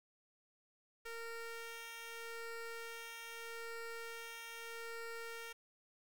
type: ring-modulated tone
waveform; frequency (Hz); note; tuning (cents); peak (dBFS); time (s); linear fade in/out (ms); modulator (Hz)
15% pulse; 460.8; A#4; -20; -36; 1.05-5.53; 10; 922
effects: none